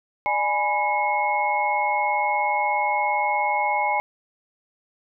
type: tone cluster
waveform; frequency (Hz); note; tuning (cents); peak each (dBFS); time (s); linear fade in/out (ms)
sine; 599 / 831 / 988 / 2172; D5 / G#5 / B5 / C#7; +34 / +1 / 0 / -36; -30 / -22 / -27 / -26; 0.26-4; 0
effects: none